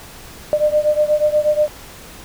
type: beating tone pair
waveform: sine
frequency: 599 / 607.3 Hz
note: D5 / D#5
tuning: +34 / -42 cents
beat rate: 8.3 Hz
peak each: -15 / -17 dBFS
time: 0.53-1.68 s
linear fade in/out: 0 ms
effects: pink hiss -38 dBFS RMS until 2.24 s